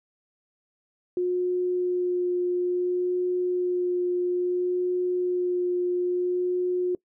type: tone with vibrato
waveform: sine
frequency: 358.9 Hz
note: F4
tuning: 47 cents sharp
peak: -22 dBFS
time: 1.17-6.95 s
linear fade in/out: 2 ms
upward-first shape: sine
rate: 0.59 Hz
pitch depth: 10 cents each way
effects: noise-tail reverb RT60 0.1 s tail -22 dB re dry